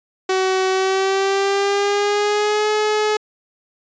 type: tone with pitch glide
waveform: sawtooth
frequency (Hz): 376.9 to 425.5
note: F#4 to G#4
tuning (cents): +32 to +42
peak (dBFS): -12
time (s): 0.29-3.17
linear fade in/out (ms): 5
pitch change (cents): +210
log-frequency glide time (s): 0.69-2.7
effects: resampled to 16000 Hz